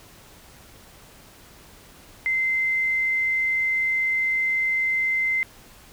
sine tone, 2074 Hz, C7, 16 cents flat, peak -20 dBFS, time 2.26-5.43 s, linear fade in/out 0 ms, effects pink hiss -49 dBFS RMS until 5.92 s

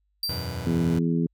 45% pulse tone with exponential decay, 4699 Hz, D8, in tune, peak -23 dBFS, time 0.23-0.79 s, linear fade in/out 2 ms, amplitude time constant 120 ms
sawtooth chord, E suspended second, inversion none, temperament just, 82.41 / 92.71 / 123.61 Hz, E2 / F#2 / B2, 0 / +4 / +2 cents, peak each -30 dBFS, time 0.29-0.99 s, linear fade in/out 5 ms
harmonic tone, 83.5 Hz, E2, 23 cents sharp, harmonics 2 / 3 / 4 / 5, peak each -23 / -26 / -31 / -33 dBFS, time 0.66-1.27 s, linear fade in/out 10 ms
effects added 50 Hz sine -68 dBFS peak until 1.33 s

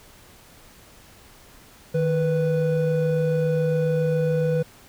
triangle tone pair together, 155.56 / 493.9 Hz, D#3 / B4, 0 / 0 cents, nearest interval octave + minor sixth, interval 2000 cents, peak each -20 dBFS, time 1.94-4.63 s, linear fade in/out 10 ms, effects pink hiss -50 dBFS RMS until 4.88 s

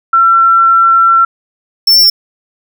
sine / square tone pair in turn, 1352 / 5398 Hz, E6 / E8, +43 / +40 cents, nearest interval 2 octaves, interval 2397 cents, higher second, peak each -4 dBFS, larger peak neither, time 0.13-1.25 / 1.87-2.1 s, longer first, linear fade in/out 5 ms, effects none

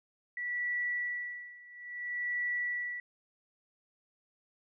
sine tone with tremolo, 1952 Hz, B6, 21 cents flat, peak -30 dBFS, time 0.37-3 s, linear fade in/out 2 ms, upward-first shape sine, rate 0.59 Hz, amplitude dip 90%, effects none

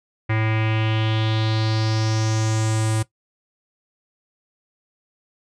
square tone with low-pass filter sweep, 110 Hz, A2, in tune, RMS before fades -21 dBFS, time 0.29-3.03 s, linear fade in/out 10 ms, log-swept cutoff 2100 to 9100 Hz, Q 3.8, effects noise-tail reverb RT60 0.1 s tail -17 dB re dry

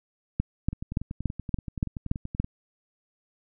two click trains, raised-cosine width 5 ms, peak -11 / -21 dBFS, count 8 / 19, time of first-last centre 0.4-2.4 / 0.73-2.444 s, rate 3.5 / 10.5 Hz, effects none

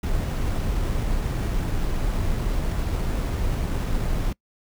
brown noise with sample-and-hold, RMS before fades -24 dBFS, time 0.03-4.33 s, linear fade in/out 5 ms, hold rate 8820 Hz, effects noise-tail reverb RT60 0.1 s tail -24 dB re dry

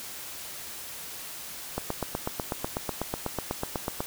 click train, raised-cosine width 1 ms, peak -14 dBFS, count 19, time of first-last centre 1.78-4.005 s, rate 8.09 Hz, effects white hiss -40 dBFS RMS until 4.06 s

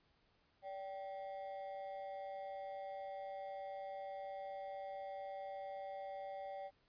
triangle ring-modulated tone, 676 Hz, E5, 43 cents sharp, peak -39 dBFS, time 0.62-6.71 s, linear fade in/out 50 ms, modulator 101 Hz, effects pink hiss -75 dBFS RMS until 6.88 s + resampled to 11025 Hz

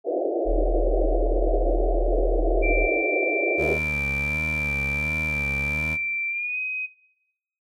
pink band-pass noise, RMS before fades -25 dBFS, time 0.04-3.79 s, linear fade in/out 50 ms, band 310 to 710 Hz, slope 96 dB/octave
sine tone, 40.24 Hz, E1, 41 cents flat, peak -20 dBFS, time 0.45-2.89 s, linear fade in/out 50 ms
sine tone with pitch glide, 2349 to 2518 Hz, D7 to D#7, 0 to +20 cents, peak -25 dBFS, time 2.62-6.87 s, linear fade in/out 20 ms, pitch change +120 cents, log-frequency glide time 6.29-6.59 s
20% pulse tone with vibrato, 73.42 Hz, D2, in tune, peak -24 dBFS, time 3.57-5.98 s, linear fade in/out 50 ms, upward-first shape sine, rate 1.4 Hz, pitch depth 110 cents each way
effects noise-tail reverb RT60 0.9 s tail -20 dB re dry

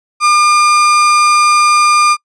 35% pulse tone, 1204 Hz, D6, 43 cents sharp, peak -5 dBFS, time 0.2-2.17 s, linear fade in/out 50 ms, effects noise-tail reverb RT60 0.1 s tail -26 dB re dry + resampled to 22050 Hz

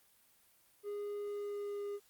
triangle tone with pitch glide, 411 to 407 Hz, G#4 to G#4, -18 to -35 cents, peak -36 dBFS, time 0.83-2 s, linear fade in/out 50 ms, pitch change -17 cents, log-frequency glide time 1.26-1.86 s, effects white hiss -68 dBFS RMS until 2.09 s + Opus 32 kbps

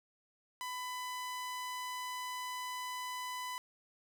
sawtooth tone, 1000 Hz, B5, 21 cents sharp, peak -35 dBFS, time 0.61-3.58 s, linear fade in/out 0 ms, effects none

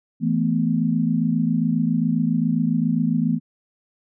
sine chord, E suspended fourth, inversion none, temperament just, 164.81 / 219.8 / 247.2 Hz, E3 / A3 / B3, 0 / -2 / +2 cents, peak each -22 dBFS, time 0.2-3.4 s, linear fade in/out 50 ms, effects none

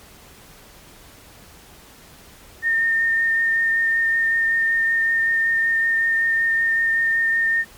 sine tone with vibrato, 1822 Hz, A#6, 40 cents flat, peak -16 dBFS, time 2.62-7.65 s, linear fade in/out 50 ms, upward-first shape sine, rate 5.3 Hz, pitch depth 12 cents each way, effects pink hiss -46 dBFS RMS until 7.77 s + MP3 96 kbps

